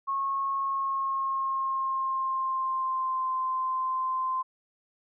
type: tone with pitch glide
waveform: sine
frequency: 1092 to 1039.1 Hz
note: C#6 to C6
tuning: -26 to -12 cents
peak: -26 dBFS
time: 0.07-4.43 s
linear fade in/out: 20 ms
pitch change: -86 cents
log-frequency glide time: 0.57-3.32 s
effects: none